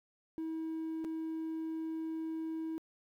triangle tone with dropouts, 321.4 Hz, E4, 44 cents flat, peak -33 dBFS, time 0.38-2.78 s, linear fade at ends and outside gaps 0 ms, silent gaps 1.043-1.048 s, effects tanh soft clip ceiling -30 dBFS + 12-bit

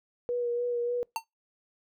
sine tone with vibrato, 481.6 Hz, B4, 44 cents flat, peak -27 dBFS, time 0.29-1.03 s, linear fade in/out 0 ms, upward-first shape sine, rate 3.4 Hz, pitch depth 21 cents each way
square tone with exponential decay, 905 Hz, A5, 48 cents sharp, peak -25 dBFS, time 1.16-1.24 s, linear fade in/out 1 ms, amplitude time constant 16 ms
effects noise-tail reverb RT60 0.2 s tail -26 dB re dry

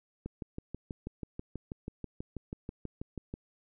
click train, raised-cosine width 3 ms, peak -25 dBFS, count 20, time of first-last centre 0.26-3.339 s, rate 6.17 Hz, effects none

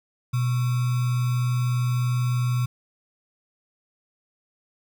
sine tone with sample-and-hold, 123.47 Hz, B2, in tune, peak -20 dBFS, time 0.33-2.66 s, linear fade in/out 10 ms, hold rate 1225 Hz, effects none

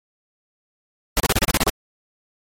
pink noise bursts, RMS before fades -17 dBFS, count 9, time 1.17-1.696 s, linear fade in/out 0 ms, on 30 ms, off 32 ms, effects MP3 64 kbps

